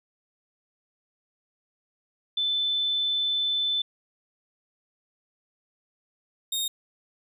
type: tone pair in turn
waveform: sine / sawtooth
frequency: 3520 / 3702 Hz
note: A7 / A#7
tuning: 0 / -13 cents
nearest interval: minor second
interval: 87 cents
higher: second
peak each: -23 dBFS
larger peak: neither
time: 2.37-3.82 / 6.52-6.68 s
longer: first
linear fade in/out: 5 ms
effects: none